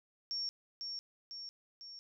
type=tone with echo; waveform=sine; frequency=5500 Hz; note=F8; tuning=27 cents flat; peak=-35 dBFS; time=0.31-0.49 s; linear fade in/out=0 ms; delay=500 ms; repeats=3; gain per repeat=-4 dB; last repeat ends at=1.99 s; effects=none